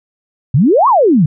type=exponential two-way sweep; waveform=sine; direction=up then down; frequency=115.5 to 1150 to 138.6 Hz; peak=-6 dBFS; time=0.54-1.26 s; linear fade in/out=5 ms; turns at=0.88 s; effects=none